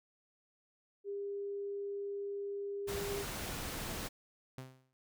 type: tone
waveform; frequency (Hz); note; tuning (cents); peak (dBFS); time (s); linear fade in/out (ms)
sine; 401.8; G4; +43; -37; 1.04-3.26; 50
type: noise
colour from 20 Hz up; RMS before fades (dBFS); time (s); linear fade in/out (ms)
pink; -41; 2.87-4.09; 20
type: tone with exponential decay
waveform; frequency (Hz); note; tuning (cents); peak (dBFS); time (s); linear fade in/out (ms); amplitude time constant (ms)
sawtooth; 130.1; C3; -9; -38; 4.58-4.93; 0; 76
effects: none